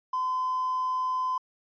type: tone with hard clipping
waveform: triangle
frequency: 1022 Hz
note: C6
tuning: 41 cents flat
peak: -26 dBFS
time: 0.13-1.38 s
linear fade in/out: 5 ms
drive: 4 dB
effects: resampled to 11025 Hz